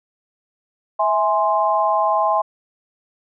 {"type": "chord", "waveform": "sine", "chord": "E augmented", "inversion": "none", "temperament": "equal with one note detuned", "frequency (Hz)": [652.1, 830.6, 1046.5], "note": ["E5", "G#5", "B#5"], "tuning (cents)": [-19, 0, 0], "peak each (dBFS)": [-20, -19, -19], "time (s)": [0.99, 2.42], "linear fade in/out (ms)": 10, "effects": []}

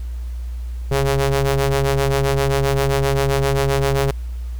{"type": "ring-modulated tone", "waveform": "sawtooth", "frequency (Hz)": 138.4, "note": "C#3", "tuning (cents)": -2, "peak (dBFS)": -9, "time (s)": [0.91, 4.11], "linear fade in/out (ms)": 5, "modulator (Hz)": 273, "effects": ["added 60 Hz sine -24 dBFS peak until 4.59 s", "pink hiss -50 dBFS RMS until 4.59 s"]}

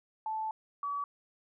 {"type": "tone pair in turn", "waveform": "sine", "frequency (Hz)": [875, 1141], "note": ["A5", "C#6"], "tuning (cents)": [-10, 50], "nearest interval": "perfect fourth", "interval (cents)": 460, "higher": "second", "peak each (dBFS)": [-32, -32], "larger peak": "neither", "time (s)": [[0.26, 0.51], [0.83, 1.04]], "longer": "first", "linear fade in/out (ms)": 2, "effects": []}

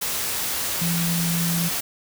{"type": "tone in noise", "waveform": "sine", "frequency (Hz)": 170, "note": "F3", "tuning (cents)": -46, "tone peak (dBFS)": -22, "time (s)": [0.81, 1.69], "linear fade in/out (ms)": 10, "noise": "white", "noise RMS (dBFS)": -26, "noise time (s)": [0.01, 1.81], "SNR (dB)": 1, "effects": []}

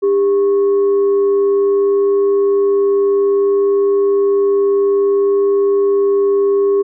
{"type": "tone with frequency modulation", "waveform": "sine", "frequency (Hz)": 399.2, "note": "G4", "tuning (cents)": 32, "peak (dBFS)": -10, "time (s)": [0.02, 6.83], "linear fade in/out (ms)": 20, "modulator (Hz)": 699, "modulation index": 0.21, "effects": []}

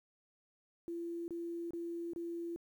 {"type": "tone bursts", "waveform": "sine", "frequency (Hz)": 340, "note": "F4", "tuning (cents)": -46, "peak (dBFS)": -38, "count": 4, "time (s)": [0.88, 2.561], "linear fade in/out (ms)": 0, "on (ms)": 400, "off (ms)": 27, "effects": ["11-bit"]}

